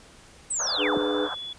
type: linear sweep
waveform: sine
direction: down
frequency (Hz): 8372 to 36.24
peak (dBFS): -25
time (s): 0.5-0.98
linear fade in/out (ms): 10
type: band-pass noise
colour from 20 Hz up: white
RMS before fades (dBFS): -34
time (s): 0.59-1.35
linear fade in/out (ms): 10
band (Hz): 480 to 1600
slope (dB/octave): 96
type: tone with pitch glide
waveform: sine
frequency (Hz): 3500 to 3418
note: A7 to G#7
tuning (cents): -10 to +49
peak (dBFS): -33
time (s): 0.67-1.53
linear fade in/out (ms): 2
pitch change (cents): -41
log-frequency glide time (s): 1.22-1.29
type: chord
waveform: sine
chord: G# diminished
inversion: second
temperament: just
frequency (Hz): 299 / 415.3 / 498.4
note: D4 / G#4 / B4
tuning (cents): +31 / 0 / +16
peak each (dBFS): -28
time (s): 0.77-1.29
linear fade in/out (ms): 50
effects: pink hiss -51 dBFS RMS until 1.58 s + resampled to 22050 Hz